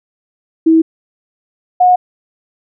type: tone pair in turn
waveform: sine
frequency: 323.4 / 726 Hz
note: E4 / F#5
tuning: -33 / -33 cents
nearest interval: octave + major second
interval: 1400 cents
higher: second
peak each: -5 dBFS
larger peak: neither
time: 0.66-0.82 / 1.8-1.96 s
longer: neither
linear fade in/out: 10 ms
effects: none